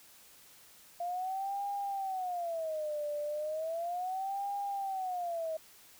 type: tone with vibrato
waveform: sine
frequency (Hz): 689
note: F5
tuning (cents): -24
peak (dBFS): -33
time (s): 1-5.57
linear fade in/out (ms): 5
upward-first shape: sine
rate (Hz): 0.35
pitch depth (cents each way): 270
effects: white hiss -58 dBFS RMS until 5.99 s